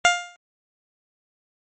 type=tone with exponential decay; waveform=15% pulse; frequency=704 Hz; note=F5; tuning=14 cents sharp; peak=-4 dBFS; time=0.05-0.36 s; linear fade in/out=0 ms; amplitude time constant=66 ms; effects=MP3 32 kbps